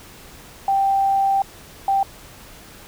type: tone bursts at uneven times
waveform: sine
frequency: 784 Hz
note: G5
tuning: in tune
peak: -15 dBFS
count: 2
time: 0.68-1.42 / 1.88-2.03 s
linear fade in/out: 2 ms
effects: pink hiss -43 dBFS RMS until 2.87 s